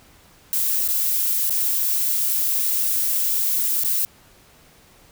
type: noise with dropouts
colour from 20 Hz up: violet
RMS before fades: -21 dBFS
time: 0.53-4.05 s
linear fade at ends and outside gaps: 0 ms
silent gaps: 0.876-0.887 / 1.496-1.506 / 3.836-3.847 s
effects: pink hiss -52 dBFS RMS until 5.11 s